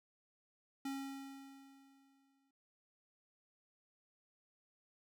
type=tone with exponential decay; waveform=square; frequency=272.8 Hz; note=C#4; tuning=28 cents flat; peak=-39 dBFS; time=0.85-2.51 s; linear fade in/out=5 ms; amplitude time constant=360 ms; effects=none